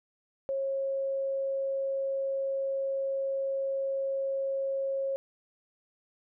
sine tone, 543 Hz, C#5, 36 cents flat, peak -28 dBFS, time 0.49-5.16 s, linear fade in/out 0 ms, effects none

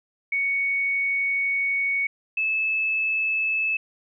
sine tone pair in turn, 2227 / 2611 Hz, C#7 / E7, +7 / -17 cents, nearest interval minor third, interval 276 cents, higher second, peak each -21 dBFS, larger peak neither, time 0.32-2.07 / 2.37-3.77 s, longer first, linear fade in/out 5 ms, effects none

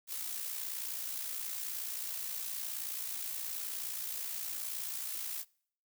blue noise with amplitude modulation, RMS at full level -37 dBFS, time 0.07-5.45 s, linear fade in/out 50 ms, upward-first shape sine, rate 59 Hz, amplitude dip 50%, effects noise-tail reverb RT60 0.6 s tail -25 dB re dry

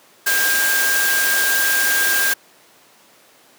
sine tone in noise, 1602 Hz, G6, 37 cents sharp, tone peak -17 dBFS, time 0.26-2.34 s, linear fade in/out 10 ms, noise white, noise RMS -20 dBFS, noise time 0.26-2.34 s, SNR 0 dB, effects pink hiss -50 dBFS RMS until 3.58 s + high-pass 300 Hz 12 dB/octave

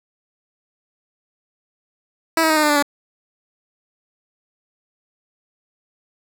10% pulse tone with pitch steps, 326.1 / 319.2 / 312.5 / 305.8 / 299.4 / 293.1 / 286.9 Hz, E4 / D#4 / D#4 / D#4 / D4 / D4 / D4, -19 / +44 / +8 / -30 / +33 / -3 / -40 cents, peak -6 dBFS, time 2.37-2.825 s, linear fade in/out 2 ms, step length 65 ms, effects none

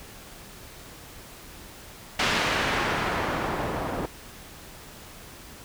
white noise with low-pass filter sweep, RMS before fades -27 dBFS, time 2.19-4.06 s, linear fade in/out 5 ms, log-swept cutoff 3200 to 710 Hz, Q 0.76, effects pink hiss -45 dBFS RMS until 5.64 s

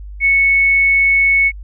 sine tone, 2209 Hz, C#7, 7 cents flat, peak -9 dBFS, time 0.2-1.52 s, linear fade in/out 50 ms, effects added 50 Hz sine -28 dBFS peak until 1.63 s

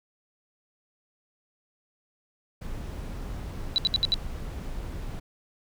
brown noise, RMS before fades -35 dBFS, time 2.61-5.2 s, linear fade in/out 10 ms
sine tone bursts, 3951 Hz, B7, in tune, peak -19 dBFS, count 5, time 3.76-4.141 s, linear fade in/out 0 ms, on 21 ms, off 69 ms
effects none

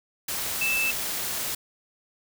sine tone in noise, 2637 Hz, E7, in tune, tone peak -23 dBFS, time 0.61-0.91 s, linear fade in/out 5 ms, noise white, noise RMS -30 dBFS, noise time 0.28-1.55 s, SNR +4 dB, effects none

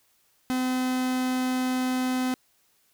45% pulse tone, 255.3 Hz, C4, 42 cents flat, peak -24 dBFS, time 0.5-2.34 s, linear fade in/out 0 ms, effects white hiss -66 dBFS RMS until 2.93 s

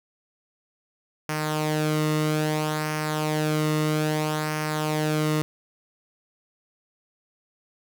sawtooth tone with flanger, 153.6 Hz, D#3, 22 cents flat, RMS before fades -25 dBFS, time 1.29-5.42 s, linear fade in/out 0 ms, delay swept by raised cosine 0.26 to 1.26 ms, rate 0.61 Hz, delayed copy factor -0.55, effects none

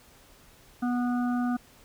harmonic tone, 244.9 Hz, B3, 14 cents flat, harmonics 1 / 3 / 5 / 6, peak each -25 / -35 / -39 / -41 dBFS, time 0.82-1.57 s, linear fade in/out 10 ms, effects pink hiss -56 dBFS RMS until 1.84 s

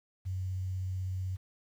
sine tone with vibrato, 93.2 Hz, F#2, 13 cents sharp, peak -32 dBFS, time 0.25-1.37 s, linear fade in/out 20 ms, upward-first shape sine, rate 16 Hz, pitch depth 11 cents each way, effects 10-bit

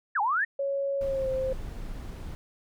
sine exponential two-way sweep, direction down then up, 1897 to 784 to 1897 Hz, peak -23 dBFS, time 0.15-0.45 s, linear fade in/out 10 ms, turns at 0.21 s
sine tone with pitch glide, 554.4 to 524.5 Hz, C#5 to C5, 0 to +4 cents, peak -26 dBFS, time 0.59-1.53 s, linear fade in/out 5 ms, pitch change -96 cents, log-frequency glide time 0.99-1.3 s
brown noise, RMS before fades -37 dBFS, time 1.01-2.35 s, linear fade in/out 0 ms
effects none

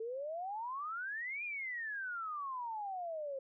sine exponential two-way sweep, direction up then down, 435.7 to 2467 to 528 Hz, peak -38 dBFS, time 0-3.39 s, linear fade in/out 5 ms, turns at 1.44 s, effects none

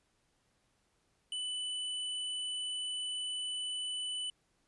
square tone, 2989 Hz, F#7, 17 cents sharp, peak -36 dBFS, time 1.32-4.3 s, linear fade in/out 2 ms, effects pink hiss -75 dBFS RMS until 4.67 s + resampled to 24000 Hz

